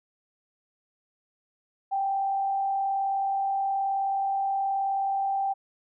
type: tone with frequency modulation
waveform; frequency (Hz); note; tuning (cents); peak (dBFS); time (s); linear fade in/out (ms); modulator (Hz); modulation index
sine; 784; G5; 0; -24; 1.91-5.54; 20; 38.9; 0.32
effects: none